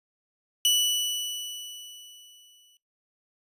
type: tone with exponential decay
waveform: sawtooth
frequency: 2960 Hz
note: F#7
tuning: in tune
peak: -15 dBFS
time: 0.65-2.77 s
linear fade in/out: 1 ms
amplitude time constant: 460 ms
effects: noise-tail reverb RT60 0.2 s tail -22 dB re dry + resampled to 32000 Hz